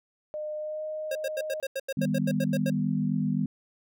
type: tone with pitch glide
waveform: sine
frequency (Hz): 608 to 618.6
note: D#5 to D#5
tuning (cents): -40 to -10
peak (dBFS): -31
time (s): 0.34-1.6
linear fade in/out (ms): 0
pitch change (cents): +30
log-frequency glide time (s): 0.56-0.84
type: tone bursts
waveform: square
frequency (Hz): 539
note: C#5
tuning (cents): -49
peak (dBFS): -29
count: 13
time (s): 1.11-2.701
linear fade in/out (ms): 5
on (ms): 43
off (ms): 86
type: chord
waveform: sine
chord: Eb augmented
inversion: none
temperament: equal with one note detuned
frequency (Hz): 155.56 / 199.08 / 246.9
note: Eb3 / G3 / B3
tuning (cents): 0 / +27 / 0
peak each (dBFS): -29 / -28 / -29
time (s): 1.97-3.46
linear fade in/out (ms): 5
effects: none